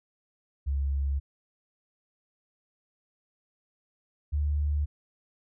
sine tone pair in turn, 69.3 / 73.53 Hz, C#2 / D2, 0 / +3 cents, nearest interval minor second, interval 103 cents, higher second, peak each -25 / -24 dBFS, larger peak second, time 0.66-1.2 / 4.32-4.86 s, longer neither, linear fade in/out 20 ms, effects none

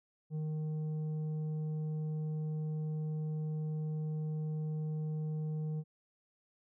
sine tone with tanh clipping, 154.7 Hz, D#3, 10 cents flat, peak -35 dBFS, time 0.3-5.84 s, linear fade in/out 50 ms, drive 6 dB, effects none

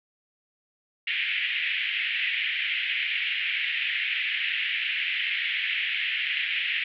pink band-pass noise, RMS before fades -28 dBFS, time 1.07-6.84 s, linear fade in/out 5 ms, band 1900 to 3100 Hz, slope 48 dB/octave, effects none

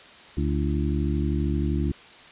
harmonic tone with a mistuned harmonic, 72.7 Hz, D2, 17 cents flat, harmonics 1 / 2 / 3 / 4 / 5, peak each -25 / -28 / -30 / -31 / -32 dBFS, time 0.37-1.92 s, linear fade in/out 5 ms, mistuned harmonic 5, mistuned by -110 cents, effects white hiss -47 dBFS RMS until 2.31 s + resampled to 8000 Hz

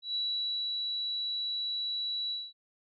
sine tone with ADSR envelope, 3925 Hz, B7, 11 cents flat, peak -29 dBFS, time 0.02-2.53 s, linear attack 130 ms, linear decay 560 ms, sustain -2 dB, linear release 220 ms, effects none

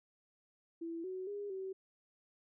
sine tone with pitch steps, 332.6 / 372.9 / 407.6 / 381.3 Hz, E4 / F#4 / G#4 / G4, +16 / +14 / -32 / -48 cents, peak -39 dBFS, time 0.81-1.73 s, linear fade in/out 10 ms, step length 230 ms, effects none

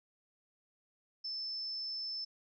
sine tone, 5274 Hz, E8, in tune, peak -37 dBFS, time 1.24-2.25 s, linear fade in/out 10 ms, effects none

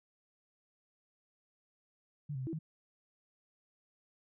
sine tone with pitch steps, 146.6 / 131.3 / 129.4 / 327.4 / 157.8 Hz, D3 / C3 / C3 / E4 / D#3, -3 / +6 / -19 / -12 / +25 cents, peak -36 dBFS, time 2.29-2.59 s, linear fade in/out 10 ms, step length 60 ms, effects none

